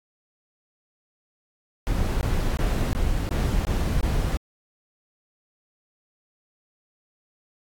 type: noise bursts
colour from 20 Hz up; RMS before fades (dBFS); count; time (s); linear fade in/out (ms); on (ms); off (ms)
brown; -23; 7; 1.87-4.37; 0; 340; 20
effects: AAC 64 kbps

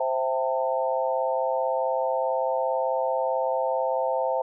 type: chord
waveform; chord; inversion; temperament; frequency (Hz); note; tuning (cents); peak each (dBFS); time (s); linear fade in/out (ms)
sine; A minor seventh; first; equal with one note detuned; 523.3 / 659.3 / 784 / 902.1; C5 / E5 / G5 / A5; 0 / 0 / 0 / +43; -26 / -28 / -31 / -29; 0-4.42; 5
effects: none

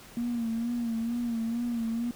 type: tone with vibrato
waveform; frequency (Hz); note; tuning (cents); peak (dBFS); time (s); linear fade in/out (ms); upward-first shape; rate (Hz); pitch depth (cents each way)
triangle; 233.1; A#3; 0; -24; 0.17-2.11; 2; sine; 2.2; 56
effects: tanh soft clip ceiling -25 dBFS + pink hiss -50 dBFS RMS until 2.15 s

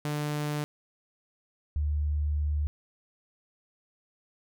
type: tone pair in turn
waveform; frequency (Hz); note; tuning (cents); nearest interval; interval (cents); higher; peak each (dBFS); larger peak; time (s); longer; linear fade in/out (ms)
sawtooth / sine; 148.6 / 74.3; D3 / D2; +21 / +21; octave; 1200; first; -25; neither; 0.05-0.64 / 1.76-2.67; second; 0
effects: none

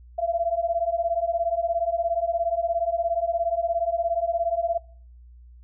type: beating tone pair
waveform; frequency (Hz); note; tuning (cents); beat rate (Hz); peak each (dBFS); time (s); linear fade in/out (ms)
sine; 668 / 685; E5 / F5; +23 / -34; 17; -25; 0.18-4.78; 10
effects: noise-tail reverb RT60 0.5 s tail -22 dB re dry + added 60 Hz sine -45 dBFS peak until 5.63 s

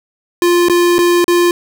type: tone with dropouts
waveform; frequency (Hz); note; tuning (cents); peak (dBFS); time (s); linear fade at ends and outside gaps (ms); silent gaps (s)
square; 349.2; F4; 0; -9; 0.42-1.51; 1; 0.685-0.697 / 0.983-0.989 / 1.243-1.28
effects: none

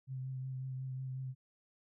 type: tone with vibrato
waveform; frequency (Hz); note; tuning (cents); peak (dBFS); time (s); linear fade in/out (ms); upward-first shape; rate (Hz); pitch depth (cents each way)
sine; 130.81; C3; 0; -38; 0.07-1.35; 50; triangle; 5.5; 24
effects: none

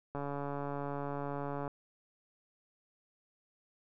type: click train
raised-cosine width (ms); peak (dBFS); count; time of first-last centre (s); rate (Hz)
1; -25; 218; 0.15-1.678; 142
effects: none

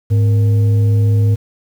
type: tone with frequency modulation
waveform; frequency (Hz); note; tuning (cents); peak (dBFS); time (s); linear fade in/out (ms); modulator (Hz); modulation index
sine; 104.4; G#2; +10; -9; 0.1-1.36; 20; 363; 0.25
effects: 7-bit

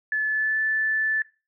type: tone with pitch glide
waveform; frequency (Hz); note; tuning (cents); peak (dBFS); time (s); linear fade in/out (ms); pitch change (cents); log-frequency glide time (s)
sine; 1729 to 1751.1; A6 to A6; -31 to -9; -21; 0.12-1.22; 2; +22; 0.28-0.6
effects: noise-tail reverb RT60 0.3 s tail -19 dB re dry

